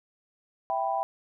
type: chord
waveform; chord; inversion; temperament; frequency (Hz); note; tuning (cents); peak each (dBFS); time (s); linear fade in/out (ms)
sine; E minor; none; equal; 659.3 / 784 / 987.8; E5 / G5 / B5; 0 / 0 / 0; -31 / -28 / -32; 0.7-1.03; 0
effects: none